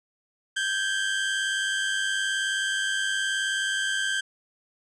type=tone pair together; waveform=30% pulse; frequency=1562.2 / 1661.2 Hz; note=G6 / G#6; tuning=-6 / 0 cents; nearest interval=minor second; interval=106 cents; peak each=-23 / -29 dBFS; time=0.56-4.21 s; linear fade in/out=10 ms; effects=resampled to 22050 Hz